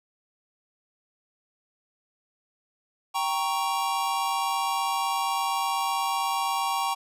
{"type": "chord", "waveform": "square", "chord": "G diminished", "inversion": "none", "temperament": "equal", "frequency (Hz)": [784, 932.3, 1108.7], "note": ["G5", "Bb5", "Db6"], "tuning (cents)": [0, 0, 0], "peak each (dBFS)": -30, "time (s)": [3.14, 6.95], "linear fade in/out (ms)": 20, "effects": ["resampled to 32000 Hz"]}